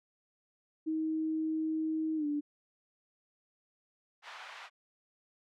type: tone with pitch glide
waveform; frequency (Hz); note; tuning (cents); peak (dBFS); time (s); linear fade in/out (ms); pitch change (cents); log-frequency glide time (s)
sine; 316.1 to 293.2; D#4 to D4; +27 to -3; -30; 0.86-2.41; 20; -130; 2.16-2.26
type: high-pass noise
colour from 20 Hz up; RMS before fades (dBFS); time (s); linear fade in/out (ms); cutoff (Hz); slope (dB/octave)
pink; -44; 4.22-4.7; 50; 810; 24
effects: low-pass 3000 Hz 12 dB/octave